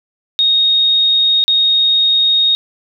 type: tone with dropouts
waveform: sine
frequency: 3729 Hz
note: A#7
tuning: in tune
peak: -9 dBFS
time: 0.39-2.55 s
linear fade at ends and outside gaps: 0 ms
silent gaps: 1.44-1.48 s
effects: none